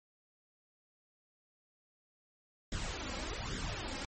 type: noise with flanger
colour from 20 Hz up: pink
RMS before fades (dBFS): -39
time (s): 2.72-4.05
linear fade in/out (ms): 2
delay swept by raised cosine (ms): 0.56 to 3.76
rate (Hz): 1.2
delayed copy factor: +0.65
effects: MP3 32 kbps